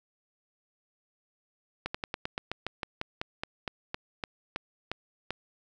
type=slowing click train; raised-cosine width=0.3 ms; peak=-16 dBFS; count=18; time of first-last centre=1.86-5.306 s; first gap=85 ms; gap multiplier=1.1; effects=none